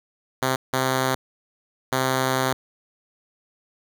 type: tone bursts at uneven times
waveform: 5% pulse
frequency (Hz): 130.81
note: C3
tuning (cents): 0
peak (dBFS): -9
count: 3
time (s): 0.42-0.56 / 0.73-1.15 / 1.92-2.53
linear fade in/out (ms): 5
effects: none